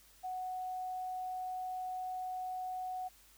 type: tone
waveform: sine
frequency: 740 Hz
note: F#5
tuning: in tune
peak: -37 dBFS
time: 0.23-3.09 s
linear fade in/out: 20 ms
effects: added 50 Hz sine -68 dBFS peak until 3.37 s + white hiss -63 dBFS RMS until 3.37 s